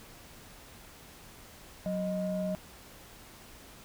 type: tone pair together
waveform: sine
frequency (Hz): 185 / 621.4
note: F#3 / D#5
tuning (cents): 0 / -2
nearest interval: octave + major sixth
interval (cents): 2098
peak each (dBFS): -31 / -32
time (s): 1.86-2.55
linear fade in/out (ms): 0
effects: tanh soft clip ceiling -24 dBFS + pink hiss -52 dBFS RMS until 3.84 s